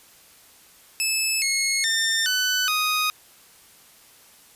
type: tone with pitch steps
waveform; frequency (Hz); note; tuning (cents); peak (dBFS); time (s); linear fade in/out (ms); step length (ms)
15% pulse; 2612 / 2171 / 1804.8 / 1500.2 / 1247; E7 / C#7 / A6 / F#6 / D#6; -17 / -37 / +44 / +23 / +3; -14; 1-3.1; 0; 420
effects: white hiss -52 dBFS RMS until 4.55 s + resampled to 32000 Hz